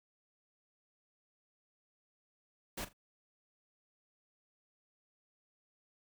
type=noise with echo; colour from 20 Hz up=pink; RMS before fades=-40 dBFS; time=2.77-2.85 s; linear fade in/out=10 ms; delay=41 ms; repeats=2; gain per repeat=-14 dB; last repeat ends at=2.932 s; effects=none